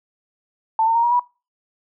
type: tone with pitch steps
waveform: sine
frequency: 889 / 909.8 / 931 / 952.8 / 975.1 Hz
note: A5 / A#5 / A#5 / A#5 / B5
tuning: +18 / -42 / -2 / +38 / -22 cents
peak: -14 dBFS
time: 0.79-1.195 s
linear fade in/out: 2 ms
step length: 81 ms
effects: noise-tail reverb RT60 0.3 s tail -23 dB re dry